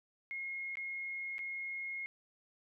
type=tone with dropouts; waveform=sine; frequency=2154 Hz; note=C7; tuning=50 cents sharp; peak=-38 dBFS; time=0.31-2.06 s; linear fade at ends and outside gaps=0 ms; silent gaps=0.755-0.771 / 1.382-1.391 s; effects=none